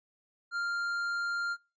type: tone with tanh clipping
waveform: triangle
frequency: 1396 Hz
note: F6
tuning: 1 cent flat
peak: -32 dBFS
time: 0.51-1.57 s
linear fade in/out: 50 ms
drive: 13 dB
effects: noise-tail reverb RT60 0.3 s tail -22 dB re dry + resampled to 16000 Hz